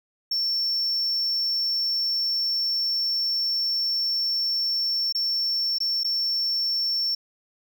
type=tone with dropouts; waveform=triangle; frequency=5430 Hz; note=F8; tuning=50 cents flat; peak=-21 dBFS; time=0.31-7.15 s; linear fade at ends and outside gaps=5 ms; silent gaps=5.125-5.148 / 5.785-5.803 / 6.035-6.044 s; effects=none